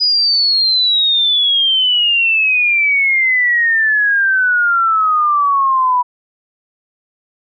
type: exponential sweep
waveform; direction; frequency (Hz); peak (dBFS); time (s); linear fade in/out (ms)
sine; down; 4978 to 978; -10; 0-6.03; 20
effects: none